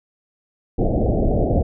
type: low-pass noise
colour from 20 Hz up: pink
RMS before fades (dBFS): -18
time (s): 0.78-1.63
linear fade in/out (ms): 10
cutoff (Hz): 740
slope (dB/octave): 96
effects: none